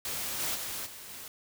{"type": "noise with level steps", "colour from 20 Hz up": "white", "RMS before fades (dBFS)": [-35, -32, -37, -46, -44], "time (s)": [0.05, 1.28], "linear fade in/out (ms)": 2, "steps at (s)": [0.39, 0.54, 0.85, 1.08], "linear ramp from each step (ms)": 20, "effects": []}